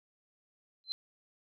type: tone with exponential growth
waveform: sine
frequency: 4087 Hz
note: C8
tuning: 41 cents flat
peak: -28 dBFS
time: 0.84-0.92 s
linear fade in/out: 0 ms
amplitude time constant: 16 ms
effects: none